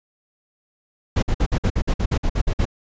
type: noise bursts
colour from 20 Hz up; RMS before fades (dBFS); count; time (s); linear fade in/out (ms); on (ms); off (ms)
brown; -18; 13; 1.16-2.654; 10; 66; 53
effects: resampled to 16000 Hz